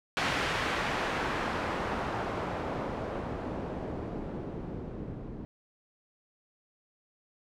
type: noise with low-pass filter sweep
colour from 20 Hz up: white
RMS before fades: -34 dBFS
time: 0.17-5.45 s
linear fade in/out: 0 ms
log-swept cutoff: 2400 to 240 Hz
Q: 0.76
effects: none